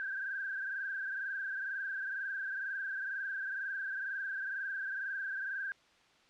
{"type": "tone with frequency modulation", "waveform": "sine", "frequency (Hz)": 1579, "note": "G6", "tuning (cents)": 12, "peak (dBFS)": -35, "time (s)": [0, 5.72], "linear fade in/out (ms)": 0, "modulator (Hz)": 22.1, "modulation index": 2.7, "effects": ["white hiss -65 dBFS RMS until 6.29 s", "low-pass 4000 Hz 12 dB/octave"]}